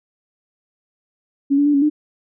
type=tone with pitch steps; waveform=sine; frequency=278.8 / 287.4 / 292.7 / 279.4 / 300.7 Hz; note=C#4 / D4 / D4 / C#4 / D4; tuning=+10 / -37 / -6 / +14 / +41 cents; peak=-12 dBFS; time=1.5-1.9 s; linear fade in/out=20 ms; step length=80 ms; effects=none